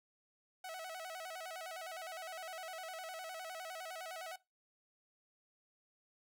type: tone with vibrato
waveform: sawtooth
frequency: 695 Hz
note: F5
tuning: 9 cents flat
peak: -40 dBFS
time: 0.64-4.36 s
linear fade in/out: 5 ms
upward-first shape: square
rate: 9.8 Hz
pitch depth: 120 cents each way
effects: noise-tail reverb RT60 0.2 s tail -17 dB re dry